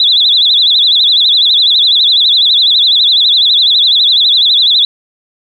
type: tone with vibrato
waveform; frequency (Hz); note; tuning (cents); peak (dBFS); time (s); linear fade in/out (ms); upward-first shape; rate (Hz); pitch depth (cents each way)
sine; 3683; A#7; -22; -5; 0-4.85; 2; sine; 12; 170
effects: 7-bit